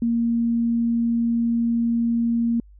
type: tone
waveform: sine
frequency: 233.1 Hz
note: A#3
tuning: in tune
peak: -18 dBFS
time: 0.02-2.6 s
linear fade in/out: 2 ms
effects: added 50 Hz sine -45 dBFS peak until 2.79 s